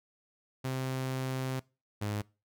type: tone pair in turn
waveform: sawtooth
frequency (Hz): 130.81 / 104.07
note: C3 / G#2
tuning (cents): 0 / +4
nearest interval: major third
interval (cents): 396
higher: first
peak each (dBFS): -28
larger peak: neither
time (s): 0.64-1.6 / 2.01-2.22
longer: first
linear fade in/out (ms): 10
effects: noise-tail reverb RT60 0.3 s tail -23 dB re dry